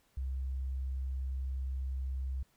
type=tone; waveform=sine; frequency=65.8 Hz; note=C2; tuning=10 cents sharp; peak=-33 dBFS; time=0.17-2.43 s; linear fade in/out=5 ms; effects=pink hiss -71 dBFS RMS until 2.56 s